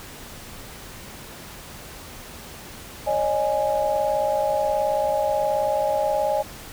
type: chord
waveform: sine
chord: C# suspended second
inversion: none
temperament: equal with one note detuned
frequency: 554.4 / 613 / 830.6 Hz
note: C#5 / D#5 / G#5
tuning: 0 / -26 / 0 cents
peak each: -25 / -23 / -24 dBFS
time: 3.06-6.43 s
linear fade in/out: 20 ms
effects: pink hiss -40 dBFS RMS until 6.72 s